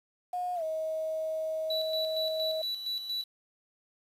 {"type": "tone with pitch glide", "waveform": "sine", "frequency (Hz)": [720, 634.1], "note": ["F#5", "D#5"], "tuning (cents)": [-47, 33], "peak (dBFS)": -30, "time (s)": [0.33, 2.62], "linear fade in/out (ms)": 5, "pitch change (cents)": -220, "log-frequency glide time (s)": [0.55, 0.63]}
{"type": "tone with tremolo", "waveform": "triangle", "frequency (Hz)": 3943, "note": "B7", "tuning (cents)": -4, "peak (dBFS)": -29, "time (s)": [1.7, 3.24], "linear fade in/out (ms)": 5, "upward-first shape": "square", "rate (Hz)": 4.3, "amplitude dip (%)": 55}
{"effects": ["resampled to 32000 Hz", "9-bit"]}